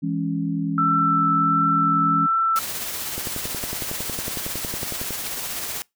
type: chord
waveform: sine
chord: C# minor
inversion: first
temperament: just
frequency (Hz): 166.31 / 207.9 / 277.2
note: E3 / G#3 / C#4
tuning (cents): +16 / +2 / 0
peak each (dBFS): -25 / -29 / -25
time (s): 0.02-2.27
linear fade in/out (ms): 20
type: tone with vibrato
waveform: sine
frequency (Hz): 1328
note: E6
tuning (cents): +12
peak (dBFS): -17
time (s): 0.78-2.59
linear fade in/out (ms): 2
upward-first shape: triangle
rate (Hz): 1.4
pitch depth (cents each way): 13
type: noise with tremolo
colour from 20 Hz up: white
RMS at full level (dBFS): -28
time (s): 2.56-5.82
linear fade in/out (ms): 0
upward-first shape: sine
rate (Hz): 16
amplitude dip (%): 30
type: click train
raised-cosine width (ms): 2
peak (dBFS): -17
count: 22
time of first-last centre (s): 3.18-5.107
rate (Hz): 10.9
effects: noise-tail reverb RT60 0.2 s tail -25 dB re dry